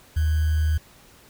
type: tone with sample-and-hold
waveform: sine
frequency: 77.78 Hz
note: D#2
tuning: in tune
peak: -18 dBFS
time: 0.16-0.78 s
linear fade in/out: 10 ms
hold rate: 1575 Hz
effects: pink hiss -52 dBFS RMS until 1.29 s